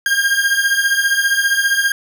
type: beating tone pair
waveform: 40% pulse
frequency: 1604 / 1619 Hz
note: G6 / G#6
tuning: +39 / -45 cents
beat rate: 15 Hz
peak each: -16 / -15 dBFS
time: 0.06-1.92 s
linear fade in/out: 2 ms
effects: none

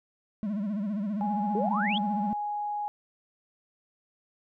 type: tone with vibrato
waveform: triangle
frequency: 205.4 Hz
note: G#3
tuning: 19 cents flat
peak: -26 dBFS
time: 0.43-2.33 s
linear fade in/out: 0 ms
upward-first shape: sine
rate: 15 Hz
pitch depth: 120 cents each way
type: tone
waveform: sine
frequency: 830.6 Hz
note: G#5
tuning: in tune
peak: -29 dBFS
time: 1.21-2.88 s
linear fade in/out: 0 ms
type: exponential sweep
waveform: sine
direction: up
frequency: 388.5 to 3464 Hz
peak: -28 dBFS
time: 1.55-1.98 s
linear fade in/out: 2 ms
effects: none

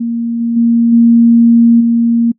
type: tone with level steps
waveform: sine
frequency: 233.1 Hz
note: A#3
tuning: in tune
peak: -13 / -11 / -6 / -3 / -7 dBFS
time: 0-2.32 s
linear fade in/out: 10 ms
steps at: 0.4 / 0.56 / 0.92 / 1.8 s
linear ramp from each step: 10 ms
effects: noise-tail reverb RT60 0.1 s tail -24 dB re dry

